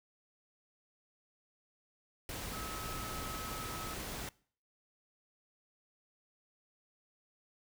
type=tone in noise; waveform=sine; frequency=1288 Hz; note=E6; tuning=41 cents flat; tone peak=-45 dBFS; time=2.53-3.94 s; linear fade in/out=2 ms; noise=pink; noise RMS=-42 dBFS; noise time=2.29-4.29 s; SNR=-6 dB; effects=noise-tail reverb RT60 0.5 s tail -23 dB re dry